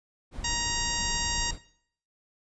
brown noise, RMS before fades -36 dBFS, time 0.31-1.59 s, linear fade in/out 50 ms
harmonic tone, 940 Hz, A#5, 14 cents sharp, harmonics 1 / 2 / 3 / 4 / 5 / 6 / 7 / 8, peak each -36 / -36 / -36 / -36 / -36 / -36 / -36 / -36 dBFS, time 0.44-1.51 s, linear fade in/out 5 ms
effects noise-tail reverb RT60 0.6 s tail -18 dB re dry + resampled to 22050 Hz

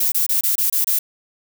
violet noise bursts, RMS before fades -18 dBFS, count 7, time 0-0.99 s, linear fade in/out 5 ms, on 120 ms, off 25 ms, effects none

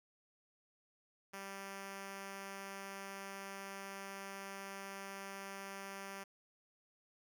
5% pulse tone, 196 Hz, G3, in tune, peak -34 dBFS, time 1.33-6.24 s, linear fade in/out 10 ms, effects none

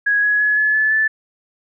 sine tone with pitch steps, 1661.2 / 1678.6 / 1696.1 / 1713.8 / 1731.7 / 1749.8 Hz, G#6 / G#6 / G#6 / A6 / A6 / A6, 0 / +18 / +36 / -46 / -28 / -10 cents, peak -13 dBFS, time 0.06-1.08 s, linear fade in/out 10 ms, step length 170 ms, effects none

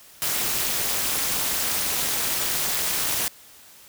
white noise with amplitude modulation, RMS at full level -21 dBFS, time 0.22-3.28 s, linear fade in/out 0 ms, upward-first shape sine, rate 279 Hz, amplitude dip 85%, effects white hiss -49 dBFS RMS until 3.88 s

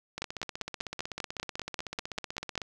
two click trains, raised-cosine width 0.2 ms, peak -15 / -19 dBFS, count 13 / 40, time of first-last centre 0.22-2.578 / 0.18-2.618 s, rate 5.09 / 16 Hz, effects none

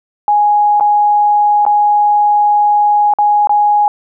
sine tone with dropouts, 830.6 Hz, G#5, in tune, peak -7 dBFS, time 0.28-3.88 s, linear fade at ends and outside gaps 1 ms, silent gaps 0.799-0.808 / 1.652-1.664 / 3.137-3.186 / 3.472-3.494 s, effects none

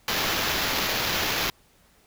violet noise with sample-and-hold, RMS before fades -26 dBFS, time 0.08-1.5 s, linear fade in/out 2 ms, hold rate 8820 Hz, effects pink hiss -60 dBFS RMS until 2.06 s

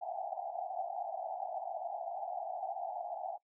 white band-pass noise, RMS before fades -40 dBFS, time 0.01-3.38 s, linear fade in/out 20 ms, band 660 to 800 Hz, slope 96 dB/octave, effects noise-tail reverb RT60 0.1 s tail -21 dB re dry

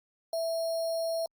sine tone with sample-and-hold, 659.3 Hz, E5, in tune, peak -28 dBFS, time 0.33-1.26 s, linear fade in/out 2 ms, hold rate 4900 Hz, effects Opus 48 kbps

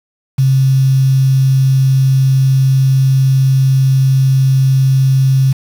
sine tone with quantisation, 133.4 Hz, C3, 34 cents sharp, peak -7 dBFS, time 0.38-5.53 s, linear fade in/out 10 ms, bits 5, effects none

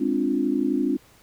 sine chord, D half-diminished seventh, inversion second, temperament equal, 207.7 / 261.6 / 293.7 / 349.2 Hz, Ab3 / C4 / D4 / F4, 0 / 0 / 0 / 0 cents, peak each -30 / -24 / -24 / -28 dBFS, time 0-0.97 s, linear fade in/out 10 ms, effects pink hiss -55 dBFS RMS until 1.22 s

